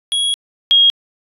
square / sine tone pair in turn, 3322 / 3269 Hz, G#7 / G#7, 0 / -28 cents, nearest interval unison, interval 28 cents, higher first, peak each -15 / -7 dBFS, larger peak second, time 0.12-0.34 / 0.71-0.9 s, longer first, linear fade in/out 0 ms, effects resampled to 32000 Hz

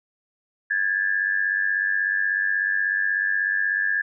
sine tone pair together, 1643.6 / 1740 Hz, G#6 / A6, -18 / -20 cents, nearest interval minor second, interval 98 cents, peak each -23 dBFS, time 0.7-4.02 s, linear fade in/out 10 ms, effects none

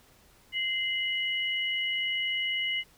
sine tone pair together, 2075 / 2934 Hz, C7 / F#7, -15 / -15 cents, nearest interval tritone, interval 600 cents, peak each -30 / -30 dBFS, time 0.52-2.84 s, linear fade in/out 50 ms, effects pink hiss -60 dBFS RMS until 2.97 s

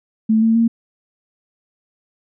sine tone with pitch steps, 220 / 224.9 / 229.9 Hz, A3 / A3 / A#3, 0 / +38 / -24 cents, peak -11 dBFS, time 0.29-0.68 s, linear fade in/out 10 ms, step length 130 ms, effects none

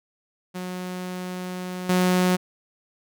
sawtooth tone with level steps, 182.1 Hz, F#3, 27 cents flat, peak -26 / -14 dBFS, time 0.54-2.37 s, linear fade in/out 20 ms, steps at 1.89 s, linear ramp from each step 5 ms, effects none

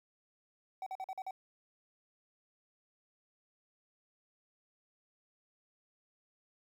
triangle tone bursts, 760 Hz, F#5, 46 cents sharp, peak -36 dBFS, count 6, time 0.82-1.309 s, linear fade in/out 2 ms, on 44 ms, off 45 ms, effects 11-bit

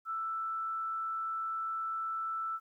sine tone with frequency modulation, 1326 Hz, E6, 10 cents sharp, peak -33 dBFS, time 0.05-2.6 s, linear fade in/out 50 ms, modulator 123 Hz, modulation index 0.22, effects 12-bit

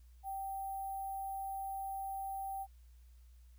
sine tone with sample-and-hold, 780 Hz, G5, 9 cents flat, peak -38 dBFS, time 0.23-2.67 s, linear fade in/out 50 ms, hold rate 11025 Hz, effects added 60 Hz sine -56 dBFS peak until 3.58 s + white hiss -75 dBFS RMS until 3.58 s

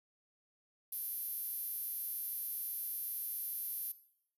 5% pulse tone with high-pass filter, 396.2 Hz, G4, 18 cents sharp, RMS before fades -41 dBFS, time 0.92-3.92 s, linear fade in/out 5 ms, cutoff 12000 Hz, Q 3.4, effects noise-tail reverb RT60 0.7 s tail -17 dB re dry

